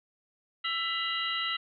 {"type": "tone cluster", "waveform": "sine", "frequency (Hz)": [1335, 1991, 2846, 3170, 3931], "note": ["E6", "B6", "F7", "G7", "B7"], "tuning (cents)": [22, 14, 32, 19, -9], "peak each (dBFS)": [-35, -35, -33, -39, -37], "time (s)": [0.64, 1.57], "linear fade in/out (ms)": 10, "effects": []}